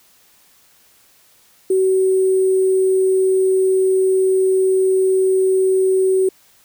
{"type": "tone with sample-and-hold", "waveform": "sine", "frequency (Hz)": 377.9, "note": "F#4", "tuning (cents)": 37, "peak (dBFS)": -12, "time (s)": [1.7, 6.29], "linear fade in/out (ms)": 5, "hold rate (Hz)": 8820, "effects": ["white hiss -53 dBFS RMS until 6.64 s"]}